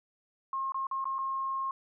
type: tone with dropouts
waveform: sine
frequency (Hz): 1073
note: C6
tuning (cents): +43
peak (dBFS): -30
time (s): 0.53-1.71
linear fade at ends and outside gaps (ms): 2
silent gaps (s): 0.721-0.744 / 0.869-0.912 / 1.043-1.054 / 1.184-1.188
effects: none